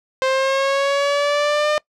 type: linear sweep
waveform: sawtooth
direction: up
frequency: 523.3 to 605 Hz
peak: -12 dBFS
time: 0.22-1.78 s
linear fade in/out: 0 ms
effects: noise-tail reverb RT60 0.1 s tail -23 dB re dry + low-pass 5000 Hz 12 dB/octave